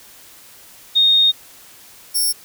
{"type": "tone pair in turn", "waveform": ["sine", "5% pulse"], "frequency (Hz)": [3700, 5464], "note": ["A#7", "F8"], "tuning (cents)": [-14, -39], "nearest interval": "perfect fifth", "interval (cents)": 675, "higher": "second", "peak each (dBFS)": -10, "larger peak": "neither", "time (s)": [[0.95, 1.32], [2.14, 2.33]], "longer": "first", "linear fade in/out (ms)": 20, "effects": ["white hiss -44 dBFS RMS until 2.44 s"]}